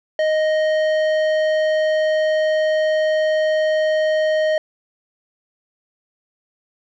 triangle tone with tanh clipping, 622.3 Hz, D#5, in tune, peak -17 dBFS, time 0.19-4.58 s, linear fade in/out 2 ms, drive 16 dB, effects none

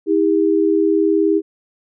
sine tone pair together, 322 / 401.6 Hz, E4 / G4, -41 / +42 cents, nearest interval major third, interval 383 cents, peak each -15 dBFS, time 0.06-1.42 s, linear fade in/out 50 ms, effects none

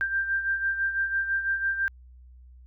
sine beating tone pair, 1580 / 1586 Hz, G6 / G6, +13 / +20 cents, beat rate 6 Hz, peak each -25 / -32 dBFS, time 0.01-1.88 s, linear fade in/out 0 ms, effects added 62 Hz sine -47 dBFS peak until 2.66 s

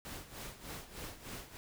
pink noise with tremolo, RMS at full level -44 dBFS, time 0.05-1.57 s, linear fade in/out 0 ms, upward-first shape sine, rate 3.3 Hz, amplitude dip 75%, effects none

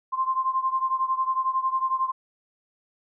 sine beating tone pair, 1046.5 / 1057.5 Hz, C6 / C6, 0 / +18 cents, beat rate 11 Hz, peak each -24 / -27 dBFS, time 0.12-2.12 s, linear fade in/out 20 ms, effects none

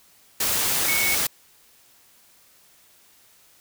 sine tone in noise, 2217 Hz, C#7, in tune, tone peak -23 dBFS, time 0.88-1.15 s, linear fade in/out 5 ms, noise white, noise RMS -23 dBFS, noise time 0.4-1.27 s, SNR -3 dB, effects white hiss -56 dBFS RMS until 3.6 s

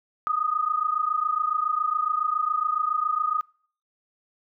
sine tone pair together, 1226.8 / 1254 Hz, D#6 / D#6, -25 / +13 cents, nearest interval unison, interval 38 cents, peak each -25 dBFS, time 0.27-3.41 s, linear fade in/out 0 ms, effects noise-tail reverb RT60 0.5 s tail -24 dB re dry

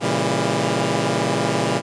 10% pulse chord, A# diminished seventh, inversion none, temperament equal with one note detuned, 116.54 / 138.59 / 164.81 / 200.2 Hz, A#2 / C#3 / E3 / G3, 0 / 0 / 0 / +37 cents, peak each -16 dBFS, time 0-1.82 s, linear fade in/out 50 ms, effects resampled to 22050 Hz

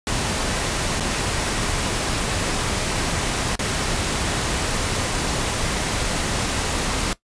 pink noise with dropouts, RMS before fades -23 dBFS, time 0.07-7.13 s, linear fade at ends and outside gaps 1 ms, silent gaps 0.999-1.006 / 3.555-3.592 s, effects noise-tail reverb RT60 0.1 s tail -17 dB re dry + resampled to 22050 Hz

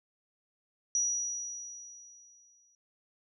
sine tone with exponential decay, 5820 Hz, F#8, 29 cents flat, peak -25 dBFS, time 0.95-2.75 s, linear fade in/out 1 ms, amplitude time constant 390 ms, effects none

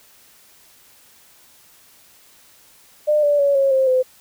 sine tone with pitch steps, 601 / 582.2 / 564 / 546.4 / 529.3 / 512.7 Hz, D5 / D5 / C#5 / C#5 / C5 / C5, +40 / -15 / +30 / -25 / +20 / -35 cents, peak -13 dBFS, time 3.07-4.03 s, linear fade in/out 20 ms, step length 160 ms, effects white hiss -51 dBFS RMS until 4.2 s

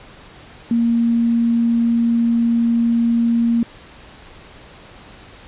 sine tone, 233.1 Hz, A#3, in tune, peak -13 dBFS, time 0.71-3.63 s, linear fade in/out 2 ms, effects pink hiss -42 dBFS RMS until 5.47 s + resampled to 8000 Hz

